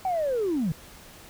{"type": "linear sweep", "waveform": "sine", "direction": "down", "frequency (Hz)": [772, 143.4], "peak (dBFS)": -22, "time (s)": [0.05, 0.72], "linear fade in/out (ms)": 2, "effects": ["tanh soft clip ceiling -20 dBFS", "pink hiss -48 dBFS RMS until 1.29 s"]}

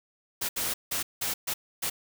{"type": "noise bursts at uneven times", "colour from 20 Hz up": "white", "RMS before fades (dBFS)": -30, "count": 6, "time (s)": [[0.41, 0.49], [0.56, 0.74], [0.91, 1.03], [1.21, 1.34], [1.47, 1.54], [1.82, 1.9]], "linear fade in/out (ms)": 10, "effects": []}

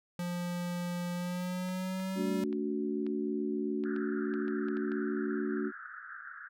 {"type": "tone with pitch glide", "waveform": "square", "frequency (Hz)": [175.7, 192.71], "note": ["F3", "G3"], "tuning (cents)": [11, -29], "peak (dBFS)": -34, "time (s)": [0.19, 2.44], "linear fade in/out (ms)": 2, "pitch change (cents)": 160, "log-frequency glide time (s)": [1.13, 2.3]}
{"type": "clicks", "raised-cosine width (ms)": 0.3, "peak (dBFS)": -34, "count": 11, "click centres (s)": [1.688, 2, 2.528, 3.066, 3.838, 3.963, 4.339, 4.481, 4.685, 4.77, 4.919]}
{"type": "chord", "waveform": "sine", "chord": "D major", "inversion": "second", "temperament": "equal with one note detuned", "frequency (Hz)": [220, 287, 370], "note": ["A3", "D4", "F#4"], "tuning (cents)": [0, -40, 0], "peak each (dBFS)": -35, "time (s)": [2.15, 5.72], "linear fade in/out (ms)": 50}
{"type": "band-pass noise", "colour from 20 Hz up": "pink", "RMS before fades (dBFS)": -46, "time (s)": [3.84, 6.49], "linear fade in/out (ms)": 20, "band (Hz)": [1300, 1700], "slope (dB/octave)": 96}
{"effects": []}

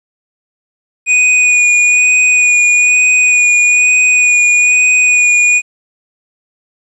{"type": "tone with vibrato", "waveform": "square", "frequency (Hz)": 2468, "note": "D#7", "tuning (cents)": -15, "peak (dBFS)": -7, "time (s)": [1.06, 5.62], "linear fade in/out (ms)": 50, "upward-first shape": "sine", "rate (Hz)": 1.1, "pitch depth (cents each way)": 17, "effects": ["resampled to 24000 Hz", "8-bit"]}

